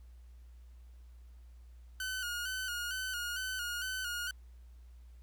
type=tone with vibrato; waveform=sawtooth; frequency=1475 Hz; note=F#6; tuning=6 cents flat; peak=-32 dBFS; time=2-4.31 s; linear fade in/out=2 ms; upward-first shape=square; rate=2.2 Hz; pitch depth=50 cents each way; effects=added 60 Hz sine -51 dBFS peak until 5.22 s + pink hiss -73 dBFS RMS until 5.22 s